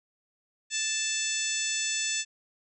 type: harmonic tone with a mistuned harmonic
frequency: 880 Hz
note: A5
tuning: in tune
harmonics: 2 / 3 / 4 / 5 / 6 / 7 / 8 / 9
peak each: -38 / -34 / -35 / -40 / -38 / -35 / -36 / -34 dBFS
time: 0.7-2.25 s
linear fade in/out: 50 ms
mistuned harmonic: 9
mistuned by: -29 cents
effects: none